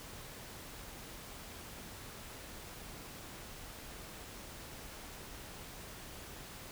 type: silence
effects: pink hiss -49 dBFS RMS until 6.71 s